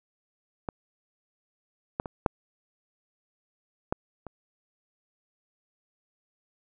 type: clicks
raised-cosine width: 1 ms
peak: -17 / -13 / -21 / -7 / -12 / -25 dBFS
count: 6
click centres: 0.688 / 1.999 / 2.058 / 2.262 / 3.925 / 4.267 s
effects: none